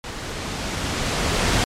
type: noise with level ramp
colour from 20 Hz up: pink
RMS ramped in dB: -32 to -18 dBFS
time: 0.04-1.64 s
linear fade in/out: 0 ms
effects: low-pass 7000 Hz 12 dB/octave + MP3 64 kbps